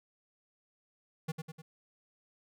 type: tone with echo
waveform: square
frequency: 159.1 Hz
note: D#3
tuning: 39 cents sharp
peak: -33 dBFS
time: 1.28-1.32 s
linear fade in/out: 10 ms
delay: 100 ms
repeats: 3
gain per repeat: -5 dB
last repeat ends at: 1.62 s
effects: none